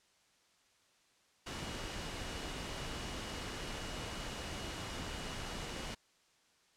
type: tone in noise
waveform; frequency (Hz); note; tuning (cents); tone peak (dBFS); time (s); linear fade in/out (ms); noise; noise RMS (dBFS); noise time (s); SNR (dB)
sine; 2902; F#7; -34; -53; 1.46-5.95; 10; pink; -42; 1.46-5.95; -14
effects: white hiss -70 dBFS RMS until 6.76 s + low-pass 7000 Hz 12 dB/octave

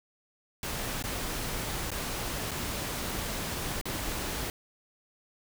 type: noise with dropouts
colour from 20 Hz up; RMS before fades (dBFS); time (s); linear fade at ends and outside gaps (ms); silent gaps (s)
pink; -34; 0.63-4.5; 1; 1.025-1.039 / 1.905-1.916 / 2.51-2.515 / 3.813-3.855
effects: none

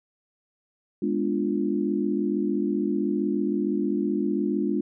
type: chord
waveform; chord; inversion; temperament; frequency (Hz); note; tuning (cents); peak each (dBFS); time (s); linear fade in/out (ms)
sine; G# diminished seventh; none; equal; 207.7 / 246.9 / 293.7 / 349.2; G#3 / B3 / D4 / F4; 0 / 0 / 0 / 0; -27 / -31 / -27 / -28; 1.02-4.81; 5
effects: none

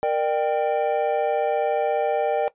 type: chord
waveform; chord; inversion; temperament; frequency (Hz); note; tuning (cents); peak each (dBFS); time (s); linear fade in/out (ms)
triangle; G minor; first; equal with one note detuned; 466.2 / 600.7 / 784; Bb4 / D5 / G5; 0 / +39 / 0; -22; 0.03-2.48; 0
effects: noise-tail reverb RT60 0.1 s tail -17 dB re dry + resampled to 8000 Hz

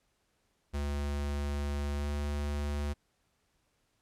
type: tone with pitch glide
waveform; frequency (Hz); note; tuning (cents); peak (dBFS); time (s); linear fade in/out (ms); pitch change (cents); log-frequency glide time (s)
square; 71.9 to 72.74; D2 to D2; -36 to -16; -32; 0.73-2.94; 20; +20; 1.95-2.08
effects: pink hiss -75 dBFS RMS until 4.01 s + low-pass 11000 Hz 12 dB/octave

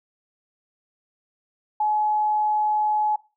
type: tone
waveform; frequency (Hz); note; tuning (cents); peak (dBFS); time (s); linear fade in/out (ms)
sine; 849; G#5; +38; -19; 1.8-3.16; 5
effects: noise-tail reverb RT60 0.3 s tail -20 dB re dry

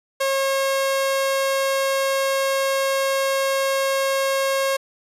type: tone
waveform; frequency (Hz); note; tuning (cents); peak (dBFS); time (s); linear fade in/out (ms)
sawtooth; 542; C#5; -39; -15; 0.2-4.77; 10
effects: resampled to 32000 Hz

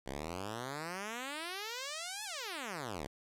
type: exponential two-way sweep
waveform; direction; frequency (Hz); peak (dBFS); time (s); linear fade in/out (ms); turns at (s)
5% pulse; up then down; 63 to 880 to 63; -28; 0.06-3.07; 5; 2.24
effects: low-pass 12000 Hz 12 dB/octave + 11-bit

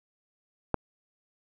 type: click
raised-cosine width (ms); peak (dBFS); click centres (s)
1; -10; 0.743
effects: none

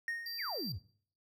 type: tone with exponential decay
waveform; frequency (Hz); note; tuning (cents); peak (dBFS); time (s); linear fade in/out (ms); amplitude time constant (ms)
triangle; 1854; A#6; -10; -31; 0.08-0.68; 1; 130
type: tone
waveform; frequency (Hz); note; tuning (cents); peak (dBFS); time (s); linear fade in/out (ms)
square; 4700; D8; +1; -40; 0.26-0.72; 2
type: exponential sweep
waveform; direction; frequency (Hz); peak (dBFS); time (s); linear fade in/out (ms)
sine; down; 2614 to 73.2; -38; 0.38-0.79; 20
effects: noise-tail reverb RT60 0.5 s tail -18 dB re dry

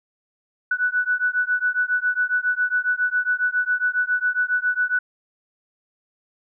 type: beating tone pair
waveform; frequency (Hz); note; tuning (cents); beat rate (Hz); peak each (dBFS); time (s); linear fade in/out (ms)
sine; 1480 / 1487.3; F#6 / F#6; 0 / +9; 7.3; -22; 0.71-4.99; 5
effects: none

